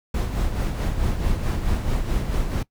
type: noise with tremolo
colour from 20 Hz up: brown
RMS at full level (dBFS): -21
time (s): 0.14-2.63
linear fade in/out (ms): 5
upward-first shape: sine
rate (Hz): 4.6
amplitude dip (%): 50
effects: noise-tail reverb RT60 0.1 s tail -20 dB re dry